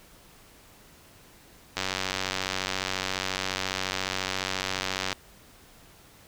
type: click train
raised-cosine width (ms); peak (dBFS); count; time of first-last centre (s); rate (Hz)
0.2; -10; 318; 1.77-5.128; 94.4
effects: pink hiss -54 dBFS RMS until 6.27 s